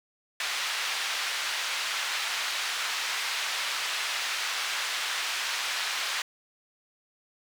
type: band-pass noise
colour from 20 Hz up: white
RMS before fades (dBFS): -31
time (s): 0.4-6.22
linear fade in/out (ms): 2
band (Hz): 1100 to 3800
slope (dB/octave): 12
effects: none